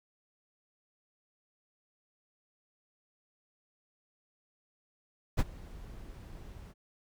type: noise with ADSR envelope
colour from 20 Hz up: brown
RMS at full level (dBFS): -23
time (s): 5.37-6.74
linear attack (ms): 23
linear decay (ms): 39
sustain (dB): -24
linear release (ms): 39
effects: none